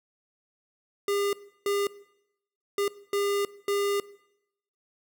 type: tone bursts at uneven times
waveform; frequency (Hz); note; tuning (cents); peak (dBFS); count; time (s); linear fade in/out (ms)
square; 403.5; G#4; -50; -25; 5; 1.08-1.33 / 1.66-1.87 / 2.78-2.88 / 3.13-3.45 / 3.68-4; 2
effects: noise-tail reverb RT60 0.8 s tail -19 dB re dry